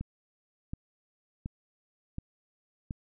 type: click train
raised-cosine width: 5 ms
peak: -23 dBFS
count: 5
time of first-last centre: 0.01-2.909 s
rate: 1.38 Hz
effects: none